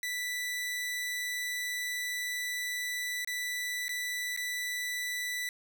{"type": "tone with dropouts", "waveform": "sawtooth", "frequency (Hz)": 1975.5, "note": "B6", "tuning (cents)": 0, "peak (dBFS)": -29, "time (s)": [0.03, 5.49], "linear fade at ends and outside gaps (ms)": 1, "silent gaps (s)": [[3.247, 3.274], [3.882, 3.892], [4.364, 4.374]], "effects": []}